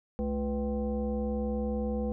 sine tone with frequency modulation, 215.5 Hz, A3, 36 cents flat, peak -28 dBFS, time 0.19-2.12 s, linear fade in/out 0 ms, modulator 280 Hz, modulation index 1.2, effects none

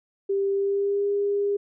sine tone with pitch glide, 394.6 to 404.5 Hz, G4 to G#4, +11 to -46 cents, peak -21 dBFS, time 0.29-1.57 s, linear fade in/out 10 ms, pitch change +43 cents, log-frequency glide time 0.52-1.08 s, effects none

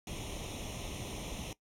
pink noise with comb filter, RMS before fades -41 dBFS, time 0.07-1.53 s, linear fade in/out 2 ms, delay 0.32 ms, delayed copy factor +0.8, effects noise-tail reverb RT60 0.1 s tail -19 dB re dry + low-pass 10000 Hz 12 dB/octave

